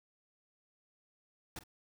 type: noise with echo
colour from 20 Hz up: pink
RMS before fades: -44 dBFS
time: 1.56-1.59 s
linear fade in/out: 2 ms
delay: 47 ms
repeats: 1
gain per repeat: -15 dB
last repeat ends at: 1.637 s
effects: none